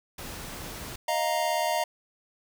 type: noise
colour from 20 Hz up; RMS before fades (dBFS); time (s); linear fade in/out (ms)
pink; -39; 0.18-0.96; 5
type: chord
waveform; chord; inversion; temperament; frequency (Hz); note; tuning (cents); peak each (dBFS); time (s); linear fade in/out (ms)
square; Eb suspended second; none; just; 622.3 / 700 / 933.4; Eb5 / F5 / Bb5; 0 / +4 / +2; -30; 1.08-1.84; 5
effects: none